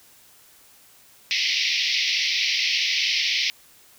pink band-pass noise, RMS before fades -23 dBFS, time 1.31-3.5 s, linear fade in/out 0 ms, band 2000 to 5700 Hz, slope 96 dB/octave, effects white hiss -53 dBFS RMS until 3.98 s

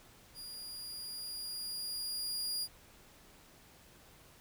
sawtooth tone with level ramp, 4841 Hz, D#8, 48 cents flat, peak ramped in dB -42 to -31 dBFS, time 0.34-2.68 s, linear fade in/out 50 ms, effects pink hiss -60 dBFS RMS until 4.4 s

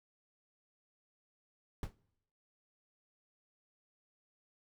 brown noise with exponential decay, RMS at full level -34 dBFS, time 1.83-1.95 s, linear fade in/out 1 ms, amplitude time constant 24 ms, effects noise-tail reverb RT60 0.8 s tail -23 dB re dry

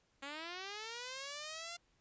5% pulse linear sweep, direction up, 270 to 698.5 Hz, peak -32 dBFS, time 0.22-1.77 s, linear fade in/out 10 ms, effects pink hiss -75 dBFS RMS until 2 s + resampled to 16000 Hz

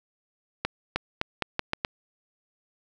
accelerating click train, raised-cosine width 0.3 ms, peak -9 dBFS, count 7, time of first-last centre 0.65-1.849 s, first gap 310 ms, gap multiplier 0.82, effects none

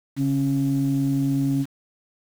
sine tone pair together, 139.9 / 274.5 Hz, C#3 / C#4, +16 / -17 cents, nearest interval octave, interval 1167 cents, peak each -22 / -20 dBFS, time 0.16-1.66 s, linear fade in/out 50 ms, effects tanh soft clip ceiling -13 dBFS + 7-bit

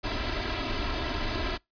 pink noise with comb filter, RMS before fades -30 dBFS, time 0.03-1.58 s, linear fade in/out 20 ms, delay 3 ms, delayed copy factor +0.75, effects noise-tail reverb RT60 0.2 s tail -26 dB re dry + resampled to 11025 Hz

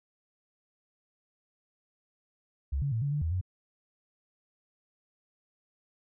sine tone with pitch steps, 68.9 / 140.7 / 112.9 / 142.1 / 147.2 / 81.2 / 91.9 Hz, C#2 / C#3 / A2 / C#3 / D3 / E2 / F#2, -10 / +26 / +45 / +43 / +4 / -26 / -11 cents, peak -27 dBFS, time 2.72-3.413 s, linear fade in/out 10 ms, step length 99 ms, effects none

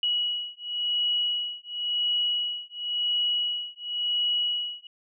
sine beating tone pair, 2919 / 2919.94 Hz, F#7 / F#7, -24 / -24 cents, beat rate 0.94 Hz, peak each -28 dBFS, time 0.03-4.87 s, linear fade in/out 2 ms, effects none

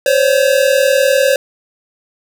square tone pair together, 522 / 562 Hz, C5 / C#5, -4 / +24 cents, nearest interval minor second, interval 128 cents, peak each -13 dBFS, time 0.06-1.36 s, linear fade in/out 2 ms, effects none

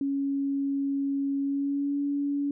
sine tone with pitch glide, 277.4 to 284.2 Hz, C#4 to C#4, +1 to +43 cents, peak -25 dBFS, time 0.01-2.51 s, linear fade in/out 2 ms, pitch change +42 cents, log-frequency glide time 1.41-1.98 s, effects none

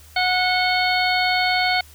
harmonic tone with a mistuned harmonic, 732 Hz, F#5, 19 cents flat, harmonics 1 / 2 / 3 / 4 / 5 / 6, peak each -21 / -25 / -22 / -29 / -31 / -25 dBFS, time 0.16-1.81 s, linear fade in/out 5 ms, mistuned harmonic 4, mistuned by +97 cents, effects added 76 Hz sine -46 dBFS peak until 1.94 s + white hiss -49 dBFS RMS until 1.94 s

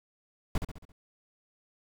brown noise with echo, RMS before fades -27 dBFS, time 0.55-0.58 s, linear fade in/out 2 ms, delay 68 ms, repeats 5, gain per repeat -6 dB, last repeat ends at 0.92 s, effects none

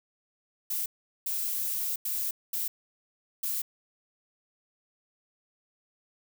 violet noise bursts at uneven times, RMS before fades -31 dBFS, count 5, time 0.7-0.86 / 1.26-1.96 / 2.05-2.31 / 2.53-2.68 / 3.43-3.62 s, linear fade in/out 5 ms, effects none

